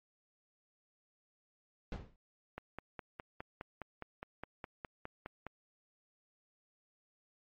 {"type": "noise with exponential decay", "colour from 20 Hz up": "brown", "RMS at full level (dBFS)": -34, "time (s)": [1.92, 2.16], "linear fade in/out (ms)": 2, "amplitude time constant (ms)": 52}
{"type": "click train", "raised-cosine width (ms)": 0.5, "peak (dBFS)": -27, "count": 15, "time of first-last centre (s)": [2.58, 5.467], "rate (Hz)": 4.85}
{"effects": ["low-pass 4000 Hz 12 dB/octave", "MP3 32 kbps"]}